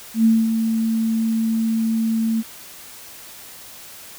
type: tone with ADSR envelope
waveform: sine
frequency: 224.3 Hz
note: A3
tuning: 34 cents sharp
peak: -10 dBFS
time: 0.14-2.43 s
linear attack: 110 ms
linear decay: 220 ms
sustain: -7 dB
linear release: 34 ms
effects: white hiss -40 dBFS RMS until 4.18 s